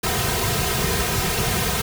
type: noise with comb filter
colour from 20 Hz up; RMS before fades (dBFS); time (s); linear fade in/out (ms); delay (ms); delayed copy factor
pink; -22; 0.03-1.82; 10; 3.5; -1
effects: none